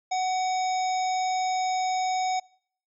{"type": "harmonic tone with a mistuned harmonic", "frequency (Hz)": 744, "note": "F#5", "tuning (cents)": 9, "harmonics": [1, 3, 5, 7, 9], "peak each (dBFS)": [-24, -37, -40, -41, -39], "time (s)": [0.11, 2.4], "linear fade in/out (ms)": 10, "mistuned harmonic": 3, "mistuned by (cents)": 22, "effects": ["noise-tail reverb RT60 0.6 s tail -25 dB re dry"]}